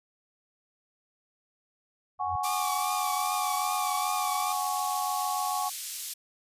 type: tone with exponential growth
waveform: sine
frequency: 88.1 Hz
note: F2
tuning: 16 cents sharp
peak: -32 dBFS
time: 2.18-2.36 s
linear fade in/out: 5 ms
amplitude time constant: 38 ms
type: chord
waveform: sine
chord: F# suspended second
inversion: none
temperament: equal with one note detuned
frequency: 740 / 826.8 / 1108.7 Hz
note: F#5 / G#5 / C#6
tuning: 0 / -8 / 0 cents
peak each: -32 dBFS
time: 2.19-5.7 s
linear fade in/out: 20 ms
type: band-pass noise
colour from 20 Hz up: white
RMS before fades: -37 dBFS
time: 2.43-6.14 s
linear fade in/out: 10 ms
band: 3600 to 13000 Hz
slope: 12 dB/octave
type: tone with vibrato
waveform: sawtooth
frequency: 1173 Hz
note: D6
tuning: 2 cents flat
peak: -30 dBFS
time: 2.44-4.53 s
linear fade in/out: 10 ms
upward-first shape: triangle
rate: 2.5 Hz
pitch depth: 60 cents each way
effects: resampled to 32000 Hz